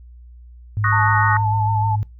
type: tone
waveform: sine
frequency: 104.8 Hz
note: G#2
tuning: 16 cents sharp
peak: -18 dBFS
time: 0.77-2.03 s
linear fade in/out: 0 ms
type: chord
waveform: sine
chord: D# minor seventh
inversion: third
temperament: equal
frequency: 1108.7 / 1244.5 / 1480 / 1864.7 Hz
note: C#6 / D#6 / F#6 / A#6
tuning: 0 / 0 / 0 / 0 cents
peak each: -22 dBFS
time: 0.84-1.37 s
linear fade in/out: 2 ms
type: tone with vibrato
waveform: sine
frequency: 881 Hz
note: A5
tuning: 2 cents sharp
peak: -19 dBFS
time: 0.92-1.96 s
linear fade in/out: 10 ms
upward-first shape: sine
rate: 6.6 Hz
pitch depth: 44 cents each way
effects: noise-tail reverb RT60 0.2 s tail -21 dB re dry + added 60 Hz sine -39 dBFS peak until 2.19 s